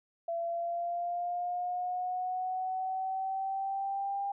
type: linear sweep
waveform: sine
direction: up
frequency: 673 to 800 Hz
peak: -31 dBFS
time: 0.28-4.32 s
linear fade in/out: 5 ms
effects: none